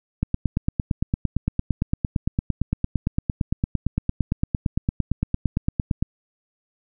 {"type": "click train", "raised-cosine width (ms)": 5, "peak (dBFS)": -8, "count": 52, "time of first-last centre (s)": [0.23, 6.025], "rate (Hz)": 8.8, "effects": []}